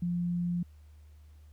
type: tone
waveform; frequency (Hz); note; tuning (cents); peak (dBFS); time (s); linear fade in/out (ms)
sine; 174.5; F3; -1; -28; 0.02-0.63; 5
effects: added 75 Hz sine -51 dBFS peak until 1.52 s + pink hiss -70 dBFS RMS until 1.52 s